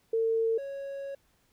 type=tone pair in turn; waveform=sine / triangle; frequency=451.5 / 553 Hz; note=A4 / C#5; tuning=+45 / -4 cents; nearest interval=major third; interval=351 cents; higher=second; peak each=-24 / -33 dBFS; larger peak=first; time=0.13-0.58 / 0.58-1.15 s; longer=second; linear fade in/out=5 ms; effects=pink hiss -69 dBFS RMS until 1.52 s

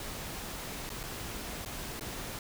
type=noise with dropouts; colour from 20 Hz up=pink; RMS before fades=-40 dBFS; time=0-2.39 s; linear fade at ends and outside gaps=2 ms; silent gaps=0.893-0.901 / 1.032-1.036 / 1.65-1.659 / 1.996-2.009 s; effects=none

